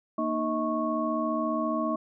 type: tone cluster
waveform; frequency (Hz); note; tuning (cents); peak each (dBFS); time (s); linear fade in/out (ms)
sine; 233.3 / 308 / 637 / 1102; A#3 / D#4 / D#5 / C#6; +2 / -17 / +41 / -11; -31; 0.18-1.96; 5
effects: none